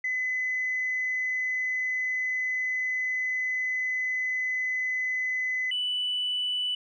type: tone pair in turn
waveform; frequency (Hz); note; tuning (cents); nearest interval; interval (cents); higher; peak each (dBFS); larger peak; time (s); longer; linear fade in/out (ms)
sine; 2018 / 2977; B6 / F#7; +37 / +10; perfect fifth; 673; second; -25; neither; 0.04-5.71 / 5.71-6.75; first; 5
effects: tanh soft clip ceiling -21 dBFS